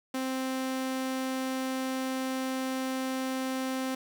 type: tone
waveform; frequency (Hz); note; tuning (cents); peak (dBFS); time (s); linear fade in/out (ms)
sawtooth; 261.6; C4; 0; -26; 0.14-3.95; 5
effects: 9-bit